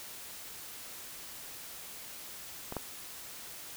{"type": "clicks", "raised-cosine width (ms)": 1, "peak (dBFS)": [-24, -20], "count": 2, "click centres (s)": [2.724, 2.767], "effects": ["white hiss -46 dBFS RMS until 3.76 s"]}